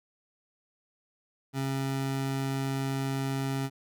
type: tone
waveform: 25% pulse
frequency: 135.4 Hz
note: C#3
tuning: 40 cents flat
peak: -25 dBFS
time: 1.53-3.7 s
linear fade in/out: 50 ms
effects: none